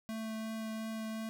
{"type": "tone with vibrato", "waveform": "square", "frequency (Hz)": 221, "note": "A3", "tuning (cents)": 8, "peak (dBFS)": -38, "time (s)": [0.09, 1.29], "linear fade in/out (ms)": 0, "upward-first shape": "triangle", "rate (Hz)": 2.8, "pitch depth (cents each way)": 10, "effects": []}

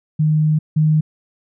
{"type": "tone pair in turn", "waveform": "sine", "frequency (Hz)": [154.1, 154.74], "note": ["D#3", "D#3"], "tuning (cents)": [-16, -9], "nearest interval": "unison", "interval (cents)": 7, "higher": "second", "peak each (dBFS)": [-12, -11], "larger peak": "second", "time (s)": [[0.19, 0.59], [0.76, 1.01]], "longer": "first", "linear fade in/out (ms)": 10, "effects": []}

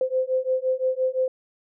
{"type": "beating tone pair", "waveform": "sine", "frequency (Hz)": [514, 519.8], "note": ["C5", "C5"], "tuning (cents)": [-31, -11], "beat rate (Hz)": 5.8, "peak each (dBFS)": -24, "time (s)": [0.01, 1.28], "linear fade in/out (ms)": 2, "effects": []}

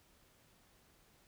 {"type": "silence", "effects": ["pink hiss -68 dBFS RMS until 1.27 s"]}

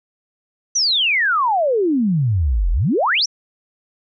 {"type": "exponential two-way sweep", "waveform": "sine", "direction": "down then up", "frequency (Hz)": [6160, 38.89, 6160], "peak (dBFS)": -14, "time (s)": [0.75, 3.26], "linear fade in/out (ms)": 10, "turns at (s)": 2.71, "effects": []}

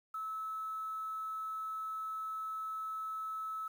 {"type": "tone with quantisation", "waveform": "sine", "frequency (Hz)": 1300, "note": "E6", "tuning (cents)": -24, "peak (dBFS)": -37, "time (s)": [0.14, 3.68], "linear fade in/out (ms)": 5, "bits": 10, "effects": []}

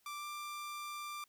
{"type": "tone with pitch glide", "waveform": "sawtooth", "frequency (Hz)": [1174.7, 1183.6], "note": ["D6", "D6"], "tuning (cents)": [0, 13], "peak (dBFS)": -38, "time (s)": [0.06, 1.24], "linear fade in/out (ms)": 2, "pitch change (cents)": 13, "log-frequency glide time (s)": [0.18, 0.25], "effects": ["white hiss -73 dBFS RMS until 1.28 s"]}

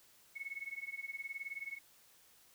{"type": "tone with tremolo", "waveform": "sine", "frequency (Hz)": 2200, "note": "C#7", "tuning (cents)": -14, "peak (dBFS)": -37, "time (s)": [0.35, 1.79], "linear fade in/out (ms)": 20, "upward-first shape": "triangle", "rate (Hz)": 19, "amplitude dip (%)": 100, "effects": ["white hiss -65 dBFS RMS until 2.54 s"]}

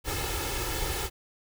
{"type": "noise with comb filter", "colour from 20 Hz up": "pink", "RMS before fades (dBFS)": -31, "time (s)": [0.04, 1.1], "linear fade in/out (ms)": 50, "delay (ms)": 2.3, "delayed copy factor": 0.75, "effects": []}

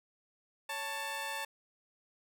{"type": "tone pair together", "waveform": "15% pulse", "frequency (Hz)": [558.1, 886], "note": ["C#5", "A5"], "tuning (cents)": [12, 12], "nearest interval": "minor sixth", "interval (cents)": 800, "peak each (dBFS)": [-37, -31], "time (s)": [0.69, 1.45], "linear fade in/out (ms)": 5, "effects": []}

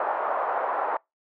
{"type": "band-pass noise", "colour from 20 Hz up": "pink", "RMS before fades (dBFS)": -27, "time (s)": [0, 0.97], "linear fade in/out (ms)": 2, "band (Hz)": [600, 1200], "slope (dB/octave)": 24, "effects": ["noise-tail reverb RT60 0.2 s tail -26 dB re dry"]}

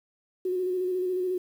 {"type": "tone with vibrato", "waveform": "sine", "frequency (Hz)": 366.4, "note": "F#4", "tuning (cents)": -17, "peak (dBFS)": -25, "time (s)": [0.45, 1.38], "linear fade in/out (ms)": 5, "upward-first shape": "square", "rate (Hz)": 14, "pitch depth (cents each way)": 26, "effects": ["9-bit"]}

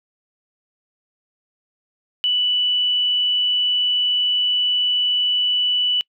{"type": "tone", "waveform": "sine", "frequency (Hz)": 2967, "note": "F#7", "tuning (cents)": 4, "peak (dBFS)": -16, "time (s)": [2.24, 6.01], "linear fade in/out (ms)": 0, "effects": ["noise-tail reverb RT60 0.1 s tail -26 dB re dry"]}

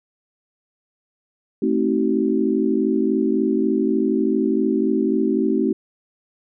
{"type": "chord", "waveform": "sine", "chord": "A diminished seventh", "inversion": "none", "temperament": "just", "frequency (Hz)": [220, 264, 316.8, 380.2], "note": ["A3", "C4", "Eb4", "Gb4"], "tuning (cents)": [0, 16, 31, 47], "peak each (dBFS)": -22, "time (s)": [1.62, 5.73], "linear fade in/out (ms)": 5, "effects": []}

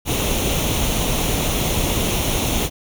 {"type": "noise with comb filter", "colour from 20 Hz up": "pink", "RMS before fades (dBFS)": -20, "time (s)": [0.05, 2.7], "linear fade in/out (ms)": 50, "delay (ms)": 0.31, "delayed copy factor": 0.6, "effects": []}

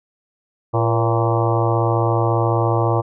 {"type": "harmonic tone with a mistuned harmonic", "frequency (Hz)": 114.5, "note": "A#2", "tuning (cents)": -31, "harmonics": [1, 3, 4, 5, 6, 7, 8, 9, 10], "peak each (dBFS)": [-18, -23, -24, -25, -26, -26, -27, -28, -28], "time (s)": [0.73, 3.02], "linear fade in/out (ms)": 20, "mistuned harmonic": 4, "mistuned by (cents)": 60, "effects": []}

